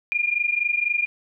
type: tone pair together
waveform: sine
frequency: 2403 / 2427 Hz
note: D7 / D#7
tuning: +39 / -44 cents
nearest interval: unison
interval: 17 cents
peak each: -23 dBFS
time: 0.12-1.06 s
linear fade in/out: 0 ms
effects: none